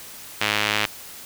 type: tone with band-pass filter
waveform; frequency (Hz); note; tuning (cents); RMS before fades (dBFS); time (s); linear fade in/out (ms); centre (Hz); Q
sawtooth; 105.3; G#2; +24; -23; 0.41-0.86; 0; 2700; 1.4
effects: white hiss -40 dBFS RMS until 1.25 s